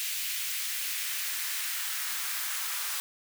white noise with high-pass filter sweep, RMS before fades -33 dBFS, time 0-3 s, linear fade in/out 0 ms, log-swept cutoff 2400 to 1200 Hz, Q 1.5, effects none

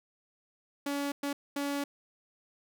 sawtooth tone bursts at uneven times, 283.5 Hz, C#4, 39 cents sharp, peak -27 dBFS, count 3, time 0.86-1.12 / 1.23-1.33 / 1.56-1.84 s, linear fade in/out 5 ms, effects none

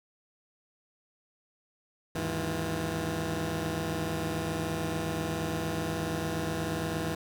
15% pulse tone cluster, 76.8 / 101.3 / 162.1 / 351.2 Hz, D#2 / G#2 / E3 / F4, -22 / -43 / -29 / +10 cents, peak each -33 / -31 / -26 / -33 dBFS, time 2.15-7.15 s, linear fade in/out 5 ms, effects none

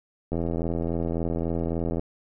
click train, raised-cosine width 2 ms, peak -15 dBFS, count 141, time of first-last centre 0.32-1.995 s, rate 83.6 Hz, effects none

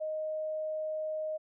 sine tone, 622.3 Hz, D#5, in tune, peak -32 dBFS, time 0-1.38 s, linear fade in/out 20 ms, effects none

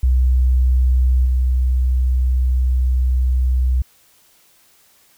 sine tone with level steps, 63.3 Hz, B1, 43 cents sharp, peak -11 / -13 dBFS, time 0.03-3.82 s, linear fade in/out 5 ms, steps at 1.25 s, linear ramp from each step 10 ms, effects white hiss -54 dBFS RMS until 5.17 s

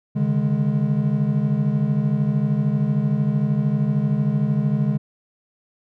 triangle chord, C# suspended second, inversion none, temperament equal with one note detuned, 138.59 / 151.66 / 207.7 Hz, C#3 / D#3 / G#3, 0 / -44 / 0 cents, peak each -20 dBFS, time 0.15-4.98 s, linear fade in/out 20 ms, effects none

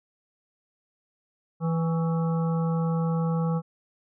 harmonic tone with a mistuned harmonic, 164.81 Hz, E3, in tune, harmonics 1 / 3 / 5 / 7 / 8, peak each -23 / -33 / -37 / -40 / -41 dBFS, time 1.6-3.62 s, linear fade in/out 50 ms, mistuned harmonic 7, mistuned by -50 cents, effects none

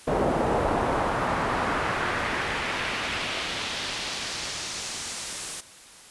brown noise with band-pass filter sweep, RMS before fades -28 dBFS, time 0.07-5.61 s, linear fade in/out 10 ms, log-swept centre 580 to 9300 Hz, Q 1.2, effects white hiss -48 dBFS RMS until 6.1 s + resampled to 24000 Hz

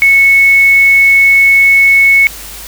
sine tone, 2205 Hz, C#7, 10 cents flat, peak -3 dBFS, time 0.02-2.27 s, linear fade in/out 0 ms, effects added 50 Hz sine -33 dBFS peak until 2.67 s + white hiss -28 dBFS RMS until 2.67 s

